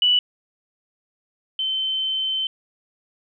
sine tone pair in turn, 2960 / 3081 Hz, F#7 / G7, 0 / -31 cents, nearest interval minor second, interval 69 cents, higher second, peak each -14 / -21 dBFS, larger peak first, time 0.02-0.19 / 1.59-2.47 s, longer second, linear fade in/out 2 ms, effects none

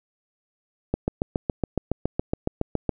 click train, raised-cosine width 2 ms, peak -9 dBFS, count 15, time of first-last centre 0.94-2.893 s, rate 7.17 Hz, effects none

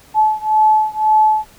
sine beating tone pair, 862 / 863.9 Hz, A5 / A5, -36 / -32 cents, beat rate 1.9 Hz, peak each -13 / -14 dBFS, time 0.14-1.46 s, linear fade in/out 50 ms, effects pink hiss -46 dBFS RMS until 1.58 s

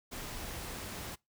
pink noise, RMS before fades -42 dBFS, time 0.11-1.16 s, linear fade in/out 20 ms, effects noise-tail reverb RT60 0.2 s tail -23 dB re dry

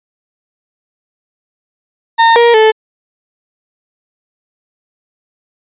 35% pulse tone with pitch steps, 915 / 471.3 / 437.1 Hz, A#5 / A#4 / A4, -32 / +19 / -11 cents, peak -3 dBFS, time 2.18-2.72 s, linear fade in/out 20 ms, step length 180 ms, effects resampled to 8000 Hz

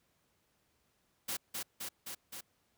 white noise with echo, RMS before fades -37 dBFS, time 1.28-1.37 s, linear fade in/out 10 ms, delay 260 ms, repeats 4, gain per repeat -2 dB, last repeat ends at 2.41 s, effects pink hiss -75 dBFS RMS until 2.77 s + high-pass 60 Hz 12 dB/octave

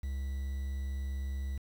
triangle tone with quantisation, 67.8 Hz, C#2, 38 cents flat, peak -31 dBFS, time 0.03-1.58 s, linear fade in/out 5 ms, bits 9, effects none

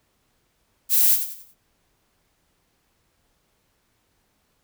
violet noise with echo, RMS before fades -17 dBFS, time 0.89-1.18 s, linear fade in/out 50 ms, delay 93 ms, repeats 4, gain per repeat -9 dB, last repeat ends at 1.552 s, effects pink hiss -68 dBFS RMS until 4.63 s

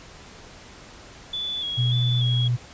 sine tone with vibrato, 3393 Hz, G#7, 36 cents sharp, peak -26 dBFS, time 1.33-2.48 s, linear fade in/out 5 ms, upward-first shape square, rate 1.7 Hz, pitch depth 38 cents each way
sine tone, 121.8 Hz, B2, 24 cents flat, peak -19 dBFS, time 1.77-2.57 s, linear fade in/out 20 ms
effects pink hiss -45 dBFS RMS until 2.73 s + resampled to 16000 Hz

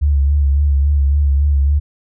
sine tone with vibrato, 71 Hz, C#2, 42 cents sharp, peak -10 dBFS, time 0.01-1.8 s, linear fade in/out 20 ms, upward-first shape sine, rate 3.6 Hz, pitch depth 51 cents each way, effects none

